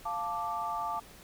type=chord; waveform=sine; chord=D minor; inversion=first; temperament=equal; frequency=698.5 / 880 / 1174.7 Hz; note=F5 / A5 / D6; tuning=0 / 0 / 0 cents; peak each=-38 / -35 / -35 dBFS; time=0.05-1 s; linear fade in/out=10 ms; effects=pink hiss -53 dBFS RMS until 1.23 s